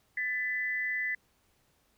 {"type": "tone pair together", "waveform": "sine", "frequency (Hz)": [1757.1, 2000], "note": ["A6", "B6"], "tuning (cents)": [-3, 21], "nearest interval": "major second", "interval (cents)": 224, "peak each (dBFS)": [-34, -31], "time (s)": [0.17, 1.15], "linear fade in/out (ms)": 5, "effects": ["pink hiss -70 dBFS RMS until 1.97 s"]}